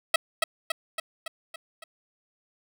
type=tone with echo; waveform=10% pulse; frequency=649 Hz; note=E5; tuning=27 cents flat; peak=-8 dBFS; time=0.14-0.16 s; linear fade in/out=5 ms; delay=280 ms; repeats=6; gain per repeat=-4 dB; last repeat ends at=1.84 s; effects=none